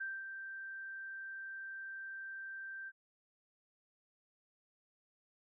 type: tone with ADSR envelope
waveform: sine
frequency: 1568 Hz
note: G6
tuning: in tune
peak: -37 dBFS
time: 0-2.92 s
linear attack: 12 ms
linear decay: 220 ms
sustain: -6 dB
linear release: 43 ms
effects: none